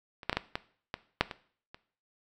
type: clicks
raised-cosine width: 0.3 ms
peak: -28 / -10 / -13 / -11 / -15 / -17 / -6 / -21 / -29 dBFS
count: 9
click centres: 0.232 / 0.296 / 0.329 / 0.37 / 0.555 / 0.941 / 1.21 / 1.312 / 1.745 s
effects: noise-tail reverb RT60 0.5 s tail -17 dB re dry